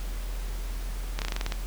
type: slowing click train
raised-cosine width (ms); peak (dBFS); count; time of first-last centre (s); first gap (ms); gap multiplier
0.2; -13; 9; 1.19-1.522; 28; 1.11
effects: added 42 Hz sine -30 dBFS peak until 1.66 s + pink hiss -44 dBFS RMS until 1.66 s